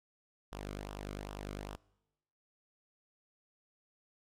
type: tone with flanger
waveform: sawtooth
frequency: 50 Hz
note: G1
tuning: 35 cents sharp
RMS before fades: -44 dBFS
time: 0.52-1.76 s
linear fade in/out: 0 ms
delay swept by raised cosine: 0.45 to 1.15 ms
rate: 2.5 Hz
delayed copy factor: -0.6
effects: noise-tail reverb RT60 1.0 s tail -24 dB re dry + low-pass 12000 Hz 12 dB/octave